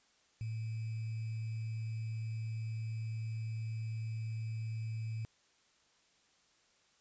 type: tone with sample-and-hold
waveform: sine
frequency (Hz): 111.4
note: A2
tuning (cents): +22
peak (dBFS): -36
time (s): 0.41-5.25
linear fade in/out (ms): 0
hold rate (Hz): 2450
effects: white hiss -70 dBFS RMS until 7 s + resampled to 16000 Hz